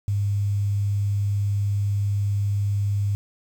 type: tone with quantisation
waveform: sine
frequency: 101.2 Hz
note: G#2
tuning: 44 cents flat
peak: -20 dBFS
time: 0.08-3.15 s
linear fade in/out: 0 ms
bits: 8
effects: none